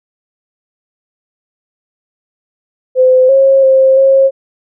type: tone with pitch steps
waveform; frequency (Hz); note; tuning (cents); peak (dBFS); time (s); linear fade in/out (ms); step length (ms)
sine; 513 / 540 / 530 / 539; C5 / C#5 / C5 / C#5; -34 / -45 / +22 / -49; -4; 2.95-4.31; 50; 340
effects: none